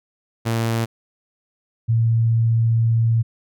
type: tone pair in turn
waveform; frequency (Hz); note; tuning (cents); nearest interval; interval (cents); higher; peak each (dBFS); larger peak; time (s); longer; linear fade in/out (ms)
sawtooth / sine; 114.4 / 114.4; A#2 / A#2; -32 / -32; unison; 0; neither; -15 / -14; second; 0.45-0.86 / 1.88-3.23; second; 20
effects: none